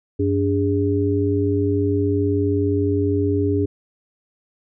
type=tone cluster; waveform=sine; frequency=96.1 / 288.6 / 407.9 Hz; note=G2 / D4 / G#4; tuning=-34 / -30 / -31 cents; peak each=-21 dBFS; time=0.19-3.66 s; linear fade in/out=10 ms; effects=none